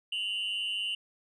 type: tone pair together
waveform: sine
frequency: 2794 / 2998 Hz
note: F7 / F#7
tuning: 0 / +22 cents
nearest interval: minor second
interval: 122 cents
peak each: -31 / -31 dBFS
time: 0.12-0.95 s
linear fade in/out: 5 ms
effects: tanh soft clip ceiling -27 dBFS